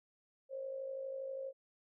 sine tone with amplitude modulation, 536 Hz, C5, 42 cents sharp, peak -37 dBFS, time 0.49-1.53 s, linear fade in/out 50 ms, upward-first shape sine, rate 52.4 Hz, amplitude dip 55%, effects none

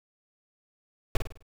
brown noise with echo, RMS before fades -20 dBFS, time 1.15-1.17 s, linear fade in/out 2 ms, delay 51 ms, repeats 5, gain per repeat -7 dB, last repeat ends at 1.425 s, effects none

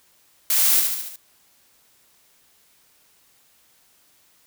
blue noise with echo, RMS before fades -19 dBFS, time 0.5-0.8 s, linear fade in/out 2 ms, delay 72 ms, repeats 5, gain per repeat -4 dB, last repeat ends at 1.16 s, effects white hiss -59 dBFS RMS until 4.46 s

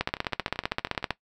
two click trains, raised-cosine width 0.3 ms, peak -9 / -21 dBFS, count 18 / 14, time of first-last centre 0.01-1.107 / 0.09-1.106 s, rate 15.5 / 12.8 Hz, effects noise-tail reverb RT60 0.1 s tail -18 dB re dry

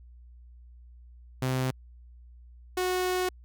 sawtooth tone pair in turn, 129.5 / 366.3 Hz, C3 / F#4, -17 / -17 cents, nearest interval octave + tritone, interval 1800 cents, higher second, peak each -22 dBFS, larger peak neither, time 1.42-1.71 / 2.77-3.29 s, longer second, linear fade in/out 5 ms, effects added 60 Hz sine -48 dBFS peak until 3.44 s

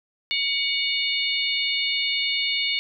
harmonic tone with a mistuned harmonic, 723 Hz, F#5, 40 cents flat, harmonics 3 / 4 / 5 / 6, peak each -26 / -27 / -28 / -29 dBFS, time 0.31-2.79 s, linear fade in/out 0 ms, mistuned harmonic 3, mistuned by +60 cents, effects none

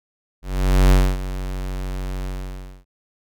square tone with ADSR envelope, 46.66 Hz, F#1, 15 cents sharp, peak -10 dBFS, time 0.42-2.85 s, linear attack 490 ms, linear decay 260 ms, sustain -15 dB, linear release 600 ms, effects none

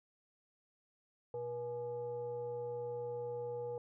sine tone with frequency modulation, 482.1 Hz, B4, 42 cents flat, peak -38 dBFS, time 1.34-3.78 s, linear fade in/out 2 ms, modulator 361 Hz, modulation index 0.51, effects none

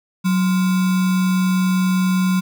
sine tone with sample-and-hold, 185 Hz, F#3, in tune, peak -14 dBFS, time 0.24-2.41 s, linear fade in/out 20 ms, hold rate 1225 Hz, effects none

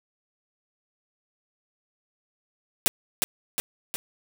white noise with echo, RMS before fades -19 dBFS, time 2.86-2.88 s, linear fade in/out 0 ms, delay 360 ms, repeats 3, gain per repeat -4 dB, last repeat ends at 3.96 s, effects none

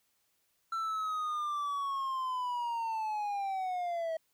triangle linear sweep, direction down, 1346 to 640 Hz, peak -30 dBFS, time 0.72-4.17 s, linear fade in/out 5 ms, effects white hiss -75 dBFS RMS until 4.33 s

